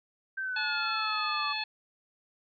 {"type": "exponential sweep", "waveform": "sine", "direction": "down", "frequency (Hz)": [1568, 1148], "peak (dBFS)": -31, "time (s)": [0.37, 1.53], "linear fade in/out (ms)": 10}
{"type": "harmonic tone", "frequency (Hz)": 863, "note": "A5", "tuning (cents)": -34, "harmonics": [1, 2, 3, 4, 5], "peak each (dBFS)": [-38, -39, -35, -39, -36], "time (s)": [0.56, 1.64], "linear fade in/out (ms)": 5}
{"effects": []}